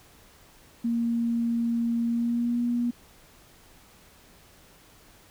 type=tone with pitch glide; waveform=sine; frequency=233.4 to 239.8 Hz; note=A#3 to A#3; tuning=+2 to +49 cents; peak=-23 dBFS; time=0.84-2.91 s; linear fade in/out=10 ms; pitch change=+47 cents; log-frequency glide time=2.07-2.61 s; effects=pink hiss -55 dBFS RMS until 5.3 s